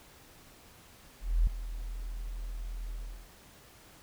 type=tone with ADSR envelope; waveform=sine; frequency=41.2 Hz; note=E1; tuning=in tune; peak=-20 dBFS; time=1.2-3.29 s; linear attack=270 ms; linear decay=3 ms; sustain=-15 dB; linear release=310 ms; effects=pink hiss -56 dBFS RMS until 4.02 s